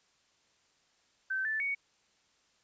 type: tone with pitch steps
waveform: sine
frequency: 1544 / 1757 / 2233 Hz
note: G6 / A6 / C#7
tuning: -27 / -3 / +12 cents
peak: -30 dBFS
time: 1.3-1.75 s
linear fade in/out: 10 ms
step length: 150 ms
effects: white hiss -70 dBFS RMS until 2.63 s + resampled to 16000 Hz